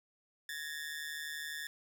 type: ring-modulated tone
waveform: sawtooth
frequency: 1760 Hz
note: A6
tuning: in tune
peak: -33 dBFS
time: 0.49-1.67 s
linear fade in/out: 0 ms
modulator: 75.9 Hz
effects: none